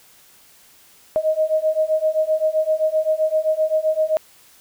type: beating tone pair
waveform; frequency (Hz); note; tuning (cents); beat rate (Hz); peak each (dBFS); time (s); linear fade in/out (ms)
sine; 622.3 / 630; D#5 / D#5; 0 / +21; 7.7; -20 / -19; 1.16-4.17; 0
effects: white hiss -51 dBFS RMS until 4.6 s